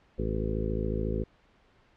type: harmonic tone with a mistuned harmonic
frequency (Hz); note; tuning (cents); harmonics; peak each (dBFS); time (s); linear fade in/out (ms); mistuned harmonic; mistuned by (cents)
54; A1; -32; 1 / 2 / 3 / 4 / 5 / 6 / 7 / 8 / 9; -32 / -35 / -37 / -36 / -41 / -41 / -36 / -38 / -39; 0.18-1.24; 10; 9; +37
effects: pink hiss -63 dBFS RMS until 1.96 s + low-pass 3000 Hz 12 dB/octave

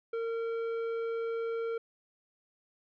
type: tone with tanh clipping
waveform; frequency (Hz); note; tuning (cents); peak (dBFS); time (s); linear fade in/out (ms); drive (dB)
sine; 458; A#4; -31; -33; 0.13-1.78; 5; 10
effects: none

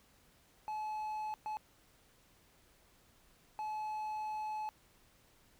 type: tone bursts at uneven times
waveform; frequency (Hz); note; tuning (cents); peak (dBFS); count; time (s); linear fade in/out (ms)
triangle; 858; A5; -44; -35; 3; 0.68-1.34 / 1.46-1.57 / 3.59-4.69; 0
effects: pink hiss -67 dBFS RMS until 5.59 s

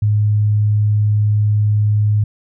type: tone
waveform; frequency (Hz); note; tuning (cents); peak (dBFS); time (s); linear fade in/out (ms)
sine; 105.2; G#2; +23; -11; 0.02-2.24; 5
effects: none

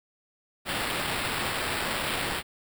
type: noise with sample-and-hold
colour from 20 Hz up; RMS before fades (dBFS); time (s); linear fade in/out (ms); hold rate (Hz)
white; -30; 0.65-2.43; 50; 6300
effects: none

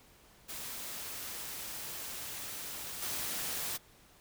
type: noise with level steps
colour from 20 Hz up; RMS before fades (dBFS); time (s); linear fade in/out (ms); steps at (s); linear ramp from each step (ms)
white; -42 / -37; 0.48-3.78; 20; 3.02; 5
effects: pink hiss -61 dBFS RMS until 4.2 s

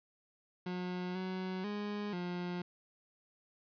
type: tone with pitch steps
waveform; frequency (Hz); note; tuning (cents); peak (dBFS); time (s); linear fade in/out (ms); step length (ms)
30% pulse; 180.6 / 186.2 / 206.8 / 177.4; F#3 / F#3 / G#3 / F3; -42 / +11 / -7 / +27; -34; 0.66-2.62; 5; 490
effects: resampled to 11025 Hz

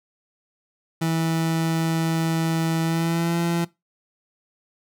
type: tone with pitch glide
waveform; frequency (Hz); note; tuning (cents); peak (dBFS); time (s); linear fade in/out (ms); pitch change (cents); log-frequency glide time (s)
30% pulse; 163.2 to 169.74; E3 to F3; -17 to -49; -18; 1.01-3.65; 10; +68; 2.82-3.38
effects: noise-tail reverb RT60 0.2 s tail -20 dB re dry

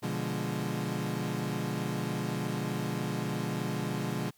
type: chord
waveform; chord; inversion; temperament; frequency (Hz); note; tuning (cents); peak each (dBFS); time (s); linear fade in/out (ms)
30% pulse; B diminished seventh; none; equal; 123.47 / 146.83 / 174.61 / 207.7; B2 / D3 / F3 / Ab3; 0 / 0 / 0 / 0; -34; 0.02-4.31; 20
effects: white hiss -67 dBFS RMS until 4.37 s

